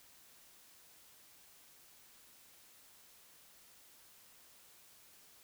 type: silence
effects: white hiss -62 dBFS RMS until 5.43 s